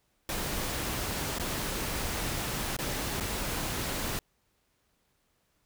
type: noise with dropouts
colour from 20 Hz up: pink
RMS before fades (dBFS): -33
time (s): 0.29-4.19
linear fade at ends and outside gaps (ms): 1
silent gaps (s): 1.385-1.397 / 2.766-2.788 / 3.2-3.207
effects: pink hiss -73 dBFS RMS until 5.65 s